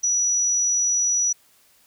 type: tone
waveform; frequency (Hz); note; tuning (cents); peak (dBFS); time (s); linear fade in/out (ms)
sine; 5870; F#8; -15; -18; 0.03-1.33; 10
effects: white hiss -58 dBFS RMS until 1.86 s